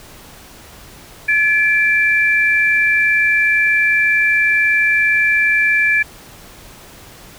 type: tone pair together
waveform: sine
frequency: 1712 / 2349 Hz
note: A6 / D7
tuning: -48 / 0 cents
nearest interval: perfect fourth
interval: 548 cents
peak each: -14 dBFS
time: 1.28-6.03 s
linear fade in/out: 10 ms
effects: pink hiss -40 dBFS RMS until 7.38 s